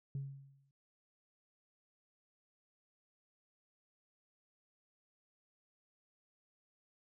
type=tone with exponential decay; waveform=sine; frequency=137.6 Hz; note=C#3; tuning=12 cents flat; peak=-34 dBFS; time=0.15-0.71 s; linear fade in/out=2 ms; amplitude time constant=120 ms; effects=tanh soft clip ceiling -34 dBFS